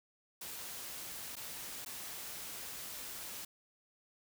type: noise with dropouts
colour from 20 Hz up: white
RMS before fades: -45 dBFS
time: 0.41-3.45 s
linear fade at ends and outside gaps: 5 ms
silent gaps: 1.356-1.365 / 1.849-1.86 s
effects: none